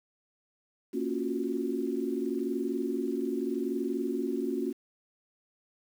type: chord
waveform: sine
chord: Gb major seventh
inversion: first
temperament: equal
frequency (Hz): 233.1 / 277.2 / 349.2 / 370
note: Bb3 / Db4 / F4 / Gb4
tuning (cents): 0 / 0 / 0 / 0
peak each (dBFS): -35 / -33 / -35 / -34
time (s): 0.93-4.73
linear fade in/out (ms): 20
effects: 9-bit